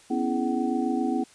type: tone cluster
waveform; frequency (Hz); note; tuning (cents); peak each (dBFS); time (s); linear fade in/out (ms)
sine; 247.8 / 275.1 / 328.8 / 419.3 / 753; B3 / C#4 / E4 / G#4 / F#5; +6 / -13 / -4 / +17 / +30; -27 / -29 / -29 / -34 / -32; 0.1-1.24; 10
effects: white hiss -54 dBFS RMS until 1.34 s + resampled to 22050 Hz